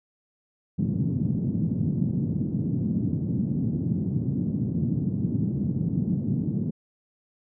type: band-pass noise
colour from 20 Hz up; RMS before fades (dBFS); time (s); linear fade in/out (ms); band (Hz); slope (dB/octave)
white; -26; 0.78-6.71; 10; 110 to 220; 24
effects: none